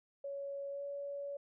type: tone with pitch glide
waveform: sine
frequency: 559 to 565.5 Hz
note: C#5 to C#5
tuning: +14 to +34 cents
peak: -39 dBFS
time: 0.24-1.37 s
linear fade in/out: 5 ms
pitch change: +20 cents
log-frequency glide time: 0.7-0.84 s
effects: none